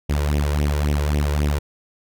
sawtooth tone with flanger, 73.42 Hz, D2, in tune, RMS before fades -20 dBFS, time 0.09-1.59 s, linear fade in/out 10 ms, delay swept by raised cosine 0.33 to 2.13 ms, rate 3.7 Hz, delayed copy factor +0.75, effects none

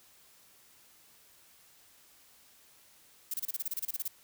violet noise bursts, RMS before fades -34 dBFS, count 14, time 3.31-4.08 s, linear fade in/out 5 ms, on 29 ms, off 28 ms, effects white hiss -61 dBFS RMS until 4.23 s

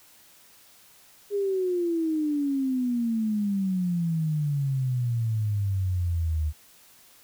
sine exponential sweep, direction down, 412.1 to 74.9 Hz, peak -23 dBFS, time 1.3-6.53 s, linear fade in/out 50 ms, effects white hiss -55 dBFS RMS until 7.23 s

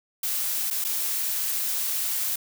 blue noise with dropouts, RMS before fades -27 dBFS, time 0.23-2.36 s, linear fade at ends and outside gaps 5 ms, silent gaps 0.703-0.708 / 0.842-0.847 s, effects none

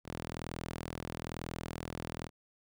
sawtooth tone with high-pass filter, 41.08 Hz, E1, 5 cents flat, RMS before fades -42 dBFS, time 0.04-2.3 s, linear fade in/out 50 ms, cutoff 110 Hz, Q 0.6, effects none

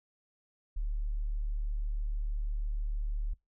sine tone, 36.89 Hz, D1, 9 cents sharp, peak -30 dBFS, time 0.76-3.34 s, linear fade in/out 10 ms, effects noise-tail reverb RT60 0.2 s tail -23 dB re dry

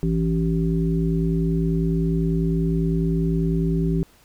harmonic tone with a mistuned harmonic, 55 Hz, A1, in tune, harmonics 1 / 3 / 5 / 7, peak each -26 / -20 / -28 / -28 dBFS, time 0.03-4.03 s, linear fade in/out 0 ms, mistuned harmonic 1, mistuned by -56 cents, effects pink hiss -55 dBFS RMS until 4.24 s

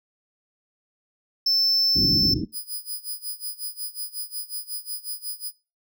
triangle tone, 5300 Hz, E8, 9 cents sharp, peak -17 dBFS, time 1.46-2.34 s, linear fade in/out 5 ms
white low-pass noise, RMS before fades -25 dBFS, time 1.95-2.45 s, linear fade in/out 10 ms, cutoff 330 Hz, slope 48 dB/octave
5% pulse tone with tremolo, 4978 Hz, D#8, in tune, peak -21 dBFS, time 2.52-5.52 s, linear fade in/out 50 ms, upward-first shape sine, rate 5.5 Hz, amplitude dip 90%
effects noise-tail reverb RT60 0.3 s tail -20 dB re dry + high-pass 60 Hz 12 dB/octave

